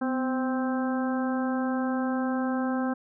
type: harmonic tone with a mistuned harmonic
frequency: 261.6 Hz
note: C4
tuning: in tune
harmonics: 1 / 2 / 3 / 4 / 5 / 6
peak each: -26 / -34 / -35 / -39 / -39 / -39 dBFS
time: 0.01-2.94 s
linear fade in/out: 10 ms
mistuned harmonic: 1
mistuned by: -47 cents
effects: none